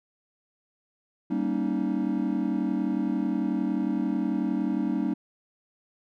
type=chord; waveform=triangle; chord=Eb dominant seventh; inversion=first; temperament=just; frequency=194.45 / 233.3 / 280 / 311.1 Hz; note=G3 / Bb3 / Db4 / Eb4; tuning=-14 / +2 / +18 / 0 cents; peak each=-28 dBFS; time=1.3-5.14 s; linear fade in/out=10 ms; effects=none